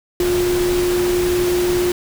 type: tone in noise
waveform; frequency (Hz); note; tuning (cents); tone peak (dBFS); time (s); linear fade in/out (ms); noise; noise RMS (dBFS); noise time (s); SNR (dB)
sine; 356.1; F4; +34; -15; 0.2-1.92; 2; pink; -25; 0.2-1.92; +7
effects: none